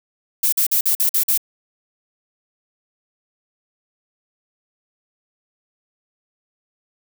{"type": "noise bursts", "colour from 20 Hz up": "violet", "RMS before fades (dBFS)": -17, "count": 7, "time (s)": [0.43, 1.377], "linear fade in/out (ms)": 5, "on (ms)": 95, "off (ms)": 47, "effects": []}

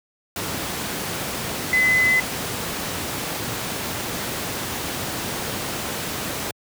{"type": "tone in noise", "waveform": "sine", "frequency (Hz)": 2024, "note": "B6", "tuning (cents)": 42, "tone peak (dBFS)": -15, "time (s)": [1.73, 2.2], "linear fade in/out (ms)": 2, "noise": "pink", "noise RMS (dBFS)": -27, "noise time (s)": [0.36, 6.51], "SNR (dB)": 9, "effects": ["high-pass 100 Hz 12 dB/octave"]}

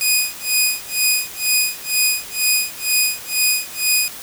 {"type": "tone with tremolo", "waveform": "10% pulse", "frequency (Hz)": 2482, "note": "D#7", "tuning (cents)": -5, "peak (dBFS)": -4, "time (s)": [0.01, 4.08], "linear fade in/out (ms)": 0, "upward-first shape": "sine", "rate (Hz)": 2.1, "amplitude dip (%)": 100, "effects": ["white hiss -34 dBFS RMS until 4.22 s"]}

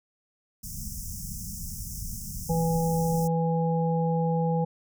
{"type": "band-stop noise", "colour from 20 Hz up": "pink", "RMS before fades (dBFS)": -36, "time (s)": [0.63, 3.28], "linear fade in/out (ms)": 10, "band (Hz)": [220, 5300], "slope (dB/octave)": 96}
{"type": "harmonic tone", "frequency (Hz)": 164.81, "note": "E3", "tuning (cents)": 0, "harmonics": [1, 3, 5], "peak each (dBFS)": [-24, -29, -31], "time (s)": [2.49, 4.65], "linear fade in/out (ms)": 10}
{"effects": []}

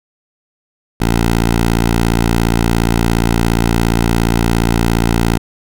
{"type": "tone", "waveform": "10% pulse", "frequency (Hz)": 57.2, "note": "A#1", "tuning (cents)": -32, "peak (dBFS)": -3, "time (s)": [1, 5.38], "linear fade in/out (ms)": 10, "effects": []}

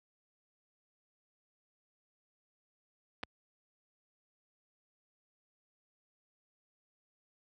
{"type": "clicks", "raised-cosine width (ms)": 0.3, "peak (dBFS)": [-27, -20], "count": 2, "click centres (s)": [3.231, 3.235], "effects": ["high-pass 60 Hz 12 dB/octave"]}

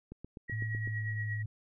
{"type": "click train", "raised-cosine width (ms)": 3, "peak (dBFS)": -31, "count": 7, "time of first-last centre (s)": [0.12, 0.875], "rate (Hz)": 7.95}
{"type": "tone with tremolo", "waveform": "sine", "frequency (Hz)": 1909, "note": "A#6", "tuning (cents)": 41, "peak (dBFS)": -35, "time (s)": [0.48, 1.43], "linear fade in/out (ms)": 20, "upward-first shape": "triangle", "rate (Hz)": 8.6, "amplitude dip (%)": 70}
{"type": "tone with pitch glide", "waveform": "sine", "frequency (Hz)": [109.5, 107.43], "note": ["A2", "A2"], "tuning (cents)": [-8, -41], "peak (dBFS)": -33, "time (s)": [0.52, 1.46], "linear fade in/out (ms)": 5, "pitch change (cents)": -33, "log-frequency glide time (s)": [0.74, 0.98]}
{"effects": []}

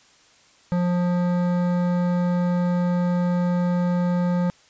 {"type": "tone with hard clipping", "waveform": "triangle", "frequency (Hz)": 177, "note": "F3", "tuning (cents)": 23, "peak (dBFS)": -21, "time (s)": [0.72, 4.5], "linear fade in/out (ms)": 0, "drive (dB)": 18, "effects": ["white hiss -55 dBFS RMS until 4.69 s", "resampled to 16000 Hz"]}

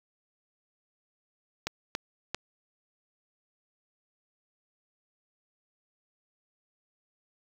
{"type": "clicks", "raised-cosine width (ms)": 0.2, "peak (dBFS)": -13, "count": 3, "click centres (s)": [1.67, 1.951, 2.346], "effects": ["7-bit"]}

